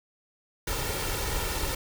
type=noise with comb filter; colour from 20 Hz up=pink; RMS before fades=-30 dBFS; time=0.67-1.75 s; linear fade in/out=5 ms; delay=2.2 ms; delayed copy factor=+0.6; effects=none